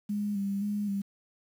sine tone with vibrato, 202.3 Hz, G#3, 45 cents flat, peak -28 dBFS, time 0.09-1.02 s, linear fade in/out 10 ms, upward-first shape square, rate 1.9 Hz, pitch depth 34 cents each way, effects 9-bit

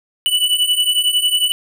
square beating tone pair, 2960 / 2971 Hz, F#7 / F#7, 0 / +6 cents, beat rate 11 Hz, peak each -19 / -16 dBFS, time 0.26-1.52 s, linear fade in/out 0 ms, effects none

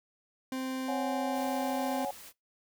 40% pulse tone, 260.9 Hz, C4, 5 cents flat, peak -32 dBFS, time 0.52-2.05 s, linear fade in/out 2 ms
sine chord, C# suspended fourth, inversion none, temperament equal with one note detuned, 556 / 740 / 830.6 Hz, C#5 / F#5 / G#5, +5 / 0 / 0 cents, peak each -36 dBFS, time 0.88-2.11 s, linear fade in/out 5 ms
white noise, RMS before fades -49 dBFS, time 1.32-2.33 s, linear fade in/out 50 ms
effects noise-tail reverb RT60 0.2 s tail -23 dB re dry

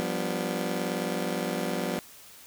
20% pulse chord, G dominant seventh, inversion third, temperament just, 176.4 / 196 / 245 / 294 Hz, F3 / G3 / B3 / D4, +18 / 0 / -14 / +2 cents, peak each -28 / -30 / -28 / -33 dBFS, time 0-1.99 s, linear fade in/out 0 ms, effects white hiss -50 dBFS RMS until 2.46 s

